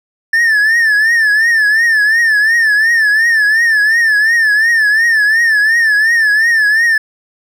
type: tone with vibrato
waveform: triangle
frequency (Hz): 1771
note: A6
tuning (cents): +11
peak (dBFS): -6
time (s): 0.33-6.98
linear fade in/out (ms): 5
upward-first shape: triangle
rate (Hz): 2.8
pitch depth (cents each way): 120
effects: none